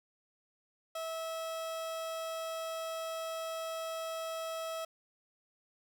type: tone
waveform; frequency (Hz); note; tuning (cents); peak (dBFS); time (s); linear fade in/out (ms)
30% pulse; 650; E5; -24; -34; 0.95-4.85; 5
effects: none